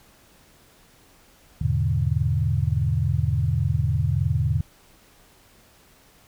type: chord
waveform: sine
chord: E dominant seventh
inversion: none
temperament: equal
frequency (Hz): 82.41 / 103.83 / 123.47 / 146.83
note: E2 / G#2 / B2 / D3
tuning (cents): 0 / 0 / 0 / 0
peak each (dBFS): -25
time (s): 1.61-4.61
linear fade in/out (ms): 5
effects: pink hiss -55 dBFS RMS until 6.27 s